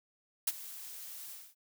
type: noise with ADSR envelope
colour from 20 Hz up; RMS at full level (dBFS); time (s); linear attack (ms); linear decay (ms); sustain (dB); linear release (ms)
blue; -28; 0.47-1.55; 7; 35; -18; 240
effects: none